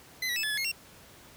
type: tone with pitch steps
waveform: 25% pulse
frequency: 2032 / 1937 / 2613 / 1724 / 1705 / 2153 / 2740 Hz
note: B6 / B6 / E7 / A6 / G#6 / C7 / F7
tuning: +49 / -34 / -16 / -36 / +45 / +49 / -34 cents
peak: -25 dBFS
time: 0.22-0.717 s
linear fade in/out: 5 ms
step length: 71 ms
effects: pink hiss -53 dBFS RMS until 1.36 s + high-pass 60 Hz 12 dB/octave